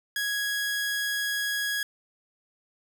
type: tone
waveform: sawtooth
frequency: 1661.2 Hz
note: G#6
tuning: in tune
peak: -23 dBFS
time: 0.16-1.83 s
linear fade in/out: 2 ms
effects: none